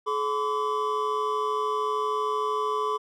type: tone cluster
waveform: triangle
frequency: 427.8 / 1015 / 1148 Hz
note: A4 / B5 / D6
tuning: -49 / +47 / -40 cents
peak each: -27 dBFS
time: 0.06-2.98 s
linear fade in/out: 20 ms
effects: none